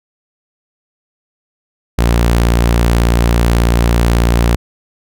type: tone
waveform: sawtooth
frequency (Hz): 58.27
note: A#1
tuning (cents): 0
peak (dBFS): -5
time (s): 1.98-4.56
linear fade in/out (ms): 10
effects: none